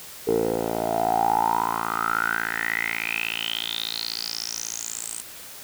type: tone with band-pass filter sweep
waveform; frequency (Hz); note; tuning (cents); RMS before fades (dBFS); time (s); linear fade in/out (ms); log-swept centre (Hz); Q
10% pulse; 56.4; A1; +44; -26; 0.27-5.22; 10; 440 to 8700; 9.6
effects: white hiss -41 dBFS RMS until 5.63 s